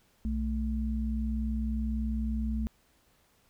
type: tone pair together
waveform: sine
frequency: 61.74 / 220 Hz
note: B1 / A3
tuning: 0 / 0 cents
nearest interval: octave + minor seventh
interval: 2200 cents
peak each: -30 / -32 dBFS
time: 0.25-2.67 s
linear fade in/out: 0 ms
effects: pink hiss -67 dBFS RMS until 3.49 s